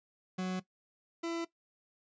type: tone pair in turn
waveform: 40% pulse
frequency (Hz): 185 / 334.8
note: F#3 / E4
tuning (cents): 0 / +27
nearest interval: minor seventh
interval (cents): 1027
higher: second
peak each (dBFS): -32 / -33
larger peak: first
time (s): 0.38-0.6 / 1.23-1.45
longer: neither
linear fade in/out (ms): 10
effects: noise-tail reverb RT60 0.1 s tail -17 dB re dry + resampled to 16000 Hz